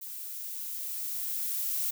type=noise with level ramp; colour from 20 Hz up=violet; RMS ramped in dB=-41 to -30 dBFS; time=0.01-1.91 s; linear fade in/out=10 ms; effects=none